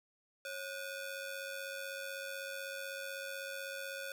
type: ring-modulated tone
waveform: sawtooth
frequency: 1000 Hz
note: B5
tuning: 21 cents sharp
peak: -34 dBFS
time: 0.45-4.12 s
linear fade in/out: 2 ms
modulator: 452 Hz
effects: none